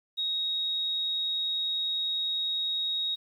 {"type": "tone", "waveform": "sine", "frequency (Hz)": 3770, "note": "A#7", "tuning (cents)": 19, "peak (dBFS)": -27, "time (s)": [0.17, 3.16], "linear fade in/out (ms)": 20, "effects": ["10-bit"]}